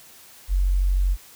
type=tone; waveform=sine; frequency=46.25 Hz; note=F#1; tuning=in tune; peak=-17 dBFS; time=0.48-1.17 s; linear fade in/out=50 ms; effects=white hiss -48 dBFS RMS until 1.35 s